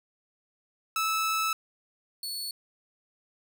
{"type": "tone pair in turn", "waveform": "sawtooth", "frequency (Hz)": [1308, 4417], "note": ["E6", "C#8"], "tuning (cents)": [-14, -7], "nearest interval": "octave + major sixth", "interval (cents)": 2107, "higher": "second", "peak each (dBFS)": [-22, -30], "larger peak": "first", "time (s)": [[0.96, 1.53], [2.23, 2.51]], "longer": "first", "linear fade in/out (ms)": 2, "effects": []}